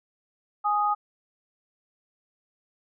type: tone pair together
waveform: sine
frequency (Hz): 830.6 / 1244.5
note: G#5 / D#6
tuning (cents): 0 / 0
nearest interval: perfect fifth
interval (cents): 700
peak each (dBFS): -24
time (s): 0.64-0.95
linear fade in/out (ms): 20
effects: none